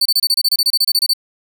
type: tone bursts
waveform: 40% pulse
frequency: 4500 Hz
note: C#8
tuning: 25 cents sharp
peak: -10 dBFS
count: 16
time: 0.01-1.135 s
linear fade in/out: 5 ms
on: 45 ms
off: 27 ms
effects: none